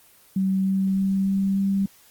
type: tone with pitch steps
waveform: sine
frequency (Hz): 191.1 / 192.32 / 193.54 / 194.78 / 196.02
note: G3 / G3 / G3 / G3 / G3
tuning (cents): -44 / -33 / -22 / -11 / 0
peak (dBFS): -19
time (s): 0.36-1.86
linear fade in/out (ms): 5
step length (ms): 300
effects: white hiss -54 dBFS RMS until 2.1 s + Opus 24 kbps